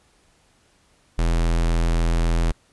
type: tone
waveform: square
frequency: 41.84 Hz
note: E1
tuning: 27 cents sharp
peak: -18 dBFS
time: 1.18-2.52 s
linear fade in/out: 10 ms
effects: pink hiss -60 dBFS RMS until 2.72 s + resampled to 24000 Hz